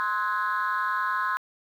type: chord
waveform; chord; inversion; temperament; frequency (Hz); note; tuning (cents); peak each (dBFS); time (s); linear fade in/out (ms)
sine; Ab dominant seventh; first; equal with one note detuned; 1046.5 / 1277.3 / 1480 / 1661.2; C6 / Eb6 / Gb6 / Ab6; 0 / +45 / 0 / 0; -26 / -30 / -30 / -31; 0-1.37; 0
effects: tanh soft clip ceiling -18 dBFS + 9-bit